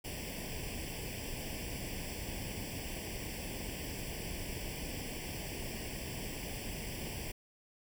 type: noise with comb filter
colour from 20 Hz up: pink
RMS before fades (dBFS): -41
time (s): 0.04-7.32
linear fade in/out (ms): 10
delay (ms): 0.38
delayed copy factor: +0.95
effects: none